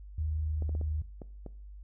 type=tone with pitch glide; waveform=sine; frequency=77.5 to 76.74 Hz; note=D#2 to D#2; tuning=-6 to -23 cents; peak=-29 dBFS; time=0.18-1.02 s; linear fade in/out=5 ms; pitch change=-17 cents; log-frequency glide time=0.45-0.7 s
type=clicks; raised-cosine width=2 ms; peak=-29 dBFS; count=6; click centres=0.623 / 0.693 / 0.751 / 0.813 / 1.218 / 1.463 s
effects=noise-tail reverb RT60 0.5 s tail -20 dB re dry + added 50 Hz sine -44 dBFS peak until 1.83 s